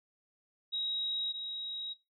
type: tone pair in turn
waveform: sine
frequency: 3814 / 3814 Hz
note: A#7 / A#7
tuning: +39 / +39 cents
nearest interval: unison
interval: 0 cents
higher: neither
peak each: -32 / -37 dBFS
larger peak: first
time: 0.72-1.33 / 1.33-1.94 s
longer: neither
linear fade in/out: 20 ms
effects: noise-tail reverb RT60 0.2 s tail -17 dB re dry